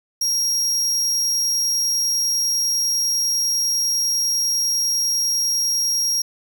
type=tone; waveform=40% pulse; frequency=5610 Hz; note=F8; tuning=7 cents sharp; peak=-17 dBFS; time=0.21-6.22 s; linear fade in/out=5 ms; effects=none